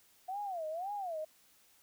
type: tone with vibrato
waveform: sine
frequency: 716 Hz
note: F5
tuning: 43 cents sharp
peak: -36 dBFS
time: 0.28-1.25 s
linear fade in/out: 10 ms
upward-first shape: sine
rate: 1.9 Hz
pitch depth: 250 cents each way
effects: white hiss -66 dBFS RMS until 1.82 s